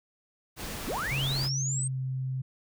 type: noise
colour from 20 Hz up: pink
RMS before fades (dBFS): -37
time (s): 0.56-1.5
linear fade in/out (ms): 50
type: linear sweep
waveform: sine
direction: up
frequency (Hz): 158 to 8510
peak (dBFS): -30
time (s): 0.87-1.88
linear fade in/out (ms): 10
type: tone with pitch glide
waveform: sine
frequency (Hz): 135.2 to 130.75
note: C#3 to C3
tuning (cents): -43 to -1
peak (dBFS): -29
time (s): 1.11-2.42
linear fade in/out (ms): 10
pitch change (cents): -58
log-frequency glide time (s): 1.61-1.98
effects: none